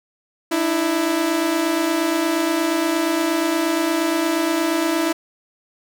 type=tone pair together; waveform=sawtooth; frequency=301.1 / 329.6 Hz; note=D4 / E4; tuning=+43 / 0 cents; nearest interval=major second; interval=157 cents; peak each=-20 / -15 dBFS; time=0.51-5.13 s; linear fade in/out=10 ms; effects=none